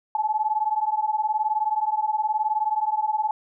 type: beating tone pair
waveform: sine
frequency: 850 / 869 Hz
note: G#5 / A5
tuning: +40 / -22 cents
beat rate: 19 Hz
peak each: -24 dBFS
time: 0.15-3.31 s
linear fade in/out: 2 ms
effects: none